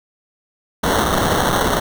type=noise with sample-and-hold; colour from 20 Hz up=white; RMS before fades=-17 dBFS; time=0.83-1.8 s; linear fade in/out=10 ms; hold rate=2450 Hz; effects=none